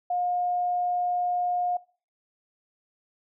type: tone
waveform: sine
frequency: 714 Hz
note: F5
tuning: 38 cents sharp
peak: -24 dBFS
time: 0.1-1.77 s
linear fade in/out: 5 ms
effects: noise-tail reverb RT60 0.4 s tail -21 dB re dry